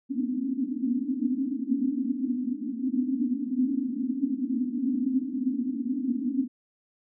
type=band-pass noise; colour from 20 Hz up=pink; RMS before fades=-28 dBFS; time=0.09-6.48 s; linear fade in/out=20 ms; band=240 to 280 Hz; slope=96 dB/octave; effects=none